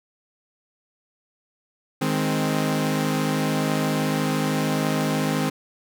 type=chord; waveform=sawtooth; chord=Ab major; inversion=second; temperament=equal; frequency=155.56 / 207.7 / 261.6 Hz; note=Eb3 / Ab3 / C4; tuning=0 / 0 / 0 cents; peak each=-21 / -23 / -21 dBFS; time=2.01-5.5 s; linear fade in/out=10 ms; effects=none